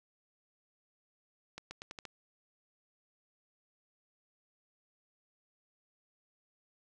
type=accelerating click train; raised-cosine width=0.2 ms; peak=-26 dBFS; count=6; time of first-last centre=1.58-2.053 s; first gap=130 ms; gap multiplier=0.84; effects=none